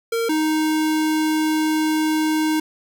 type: tone pair in turn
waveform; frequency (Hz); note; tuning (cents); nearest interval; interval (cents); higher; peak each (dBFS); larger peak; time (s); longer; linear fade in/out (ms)
square; 459.6 / 311.6; A#4 / D#4; -25 / +3; perfect fifth; 672; first; -20 / -18; second; 0.12-0.29 / 0.29-2.6; second; 5
effects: none